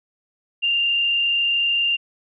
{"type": "tone with frequency modulation", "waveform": "sine", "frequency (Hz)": 2794, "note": "F7", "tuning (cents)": 0, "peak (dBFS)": -17, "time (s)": [0.62, 1.97], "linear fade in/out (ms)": 20, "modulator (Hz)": 32.5, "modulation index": 0.97, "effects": []}